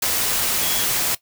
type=tone in noise; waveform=sine; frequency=3322 Hz; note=G#7; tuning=in tune; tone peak=-28 dBFS; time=0.62-0.84 s; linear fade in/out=5 ms; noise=white; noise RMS=-21 dBFS; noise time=0.02-1.15 s; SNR=-10 dB; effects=noise-tail reverb RT60 0.1 s tail -17 dB re dry